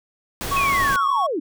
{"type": "noise", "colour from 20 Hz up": "pink", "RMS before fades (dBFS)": -28, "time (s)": [0.41, 0.96], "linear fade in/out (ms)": 0}
{"type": "tone with vibrato", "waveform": "triangle", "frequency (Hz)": 1108.7, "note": "C#6", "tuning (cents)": 0, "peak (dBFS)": -17, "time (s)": [0.51, 1.27], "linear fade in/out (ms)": 10, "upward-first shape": "triangle", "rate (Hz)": 12, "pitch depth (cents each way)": 19}
{"type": "linear sweep", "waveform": "sine", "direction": "down", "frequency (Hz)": [2600, 260.7], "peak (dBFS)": -21, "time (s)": [0.56, 1.4], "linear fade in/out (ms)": 10}
{"effects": []}